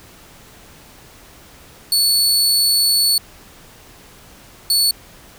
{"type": "tone bursts at uneven times", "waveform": "sawtooth", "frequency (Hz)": 4435, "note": "C#8", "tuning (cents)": 0, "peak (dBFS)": -10, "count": 2, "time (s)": [[1.92, 3.18], [4.7, 4.91]], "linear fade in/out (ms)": 2, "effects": ["pink hiss -44 dBFS RMS until 5.38 s"]}